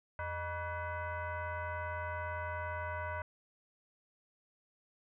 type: tone with frequency modulation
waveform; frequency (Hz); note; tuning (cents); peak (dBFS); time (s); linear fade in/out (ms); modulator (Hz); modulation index
sine; 441.2; A4; +5; -36; 0.19-3.22; 2; 527; 2.5
effects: none